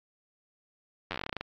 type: slowing click train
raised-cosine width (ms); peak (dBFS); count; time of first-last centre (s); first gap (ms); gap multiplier
0.3; -17; 14; 1.11-1.41; 10; 1.13
effects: low-pass 5000 Hz 12 dB/octave + AAC 48 kbps